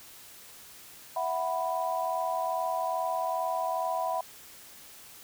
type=chord; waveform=sine; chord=E suspended second; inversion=none; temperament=just; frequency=659.3 / 741.7 / 988.9 Hz; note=E5 / F#5 / B5; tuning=0 / +4 / +2 cents; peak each=-32 dBFS; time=1.16-4.21 s; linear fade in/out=5 ms; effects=white hiss -50 dBFS RMS until 5.23 s